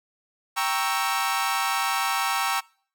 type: chord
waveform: sawtooth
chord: G diminished seventh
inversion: none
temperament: equal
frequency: 784 / 932.3 / 1108.7 / 1318.5 Hz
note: G5 / Bb5 / Db6 / Fb6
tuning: 0 / 0 / 0 / 0 cents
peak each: -25 dBFS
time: 0.56-2.61 s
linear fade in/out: 20 ms
effects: noise-tail reverb RT60 0.5 s tail -25 dB re dry